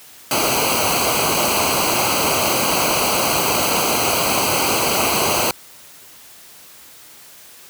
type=noise with comb filter; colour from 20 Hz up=pink; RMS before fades=-18 dBFS; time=0.31-5.51 s; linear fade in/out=2 ms; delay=0.56 ms; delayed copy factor=-0.85; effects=white hiss -43 dBFS RMS until 7.69 s + high-pass 60 Hz 12 dB/octave